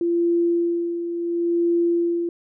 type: tone with tremolo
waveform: sine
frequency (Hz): 342.2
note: F4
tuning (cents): -35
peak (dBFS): -16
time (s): 0.01-2.29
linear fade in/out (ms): 2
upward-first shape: sine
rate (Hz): 0.71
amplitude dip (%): 60
effects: none